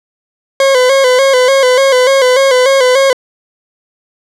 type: tone with vibrato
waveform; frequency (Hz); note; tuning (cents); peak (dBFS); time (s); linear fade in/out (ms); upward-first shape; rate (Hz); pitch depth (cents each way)
40% pulse; 523.3; C5; 0; -5; 0.6-3.13; 2; square; 3.4; 65
effects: low-pass 8000 Hz 12 dB/octave